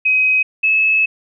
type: tone pair in turn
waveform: sine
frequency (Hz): 2528 / 2593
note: D#7 / E7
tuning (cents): +27 / -29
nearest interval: unison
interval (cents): 44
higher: second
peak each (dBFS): -11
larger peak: neither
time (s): 0.05-0.43 / 0.63-1.06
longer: second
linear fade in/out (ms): 10
effects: none